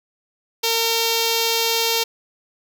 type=tone with notch filter; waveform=5% pulse; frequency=457.2 Hz; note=A#4; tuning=34 cents flat; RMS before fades=-20 dBFS; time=0.63-2.04 s; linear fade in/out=10 ms; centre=1600 Hz; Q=1; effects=none